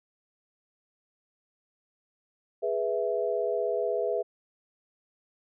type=chord; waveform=sine; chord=E major; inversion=first; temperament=equal with one note detuned; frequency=415.3 / 491.6 / 659.3 Hz; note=G#4 / B4 / E5; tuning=0 / -8 / 0 cents; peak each=-30 dBFS; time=2.62-4.23 s; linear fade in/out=20 ms; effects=none